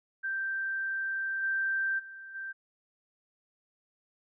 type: tone with level steps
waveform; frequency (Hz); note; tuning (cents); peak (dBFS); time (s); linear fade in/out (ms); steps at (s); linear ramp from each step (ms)
sine; 1568; G6; 0; -30 / -27 / -43 / -36; 0.23-2.53; 20; 1.42 / 1.98 / 2.34; 20
effects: none